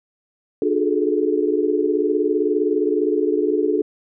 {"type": "tone cluster", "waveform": "sine", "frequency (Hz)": [298.7, 360.8, 416.3, 435.8], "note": ["D4", "F#4", "G#4", "A4"], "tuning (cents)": [29, -44, 4, -17], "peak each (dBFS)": -22, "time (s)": [0.62, 3.82], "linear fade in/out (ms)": 2, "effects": []}